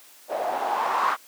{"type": "noise with low-pass filter sweep", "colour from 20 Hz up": "blue", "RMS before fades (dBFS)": -25, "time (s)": [0.28, 1.17], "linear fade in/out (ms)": 50, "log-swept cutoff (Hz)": [610, 1200], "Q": 4.3, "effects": ["white hiss -51 dBFS RMS until 1.27 s", "high-pass 300 Hz 12 dB/octave"]}